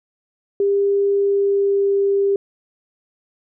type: tone with pitch glide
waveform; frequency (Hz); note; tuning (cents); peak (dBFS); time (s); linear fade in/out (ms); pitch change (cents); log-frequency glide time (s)
sine; 399.8 to 397.3; G4 to G4; +34 to +23; -14; 0.6-2.36; 2; -11; 1.19-1.94
effects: none